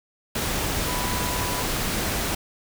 sine tone in noise, 987.8 Hz, B5, in tune, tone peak -32 dBFS, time 0.88-1.63 s, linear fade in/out 5 ms, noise pink, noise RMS -26 dBFS, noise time 0.35-2.35 s, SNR -9 dB, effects none

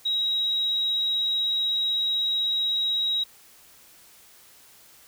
sine tone, 3829 Hz, A#7, 46 cents sharp, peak -22 dBFS, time 0.05-3.24 s, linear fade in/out 10 ms, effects white hiss -53 dBFS RMS until 5.07 s

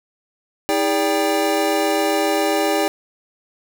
square tone cluster, 319.3 / 406.8 / 579 / 792 Hz, D#4 / G#4 / D5 / G5, +45 / -36 / -25 / +18 cents, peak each -23 dBFS, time 0.69-2.88 s, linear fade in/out 0 ms, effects none

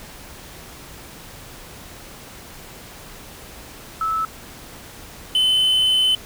sine / triangle tone pair in turn, 1307 / 3041 Hz, E6 / F#7, -15 / +47 cents, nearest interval octave + minor third, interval 1462 cents, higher second, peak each -19 / -13 dBFS, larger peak second, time 4.01-4.25 / 5.35-6.15 s, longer second, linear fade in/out 2 ms, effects pink hiss -40 dBFS RMS until 6.25 s

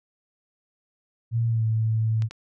sine tone with pitch glide, 115.8 to 111.02 Hz, A#2 to A2, -11 to +16 cents, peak -20 dBFS, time 1.31-2.29 s, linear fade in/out 50 ms, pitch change -73 cents, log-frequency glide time 1.47-1.64 s
clicks, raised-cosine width 0.2 ms, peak -23 dBFS, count 2, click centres 2.222 / 2.31 s
effects none

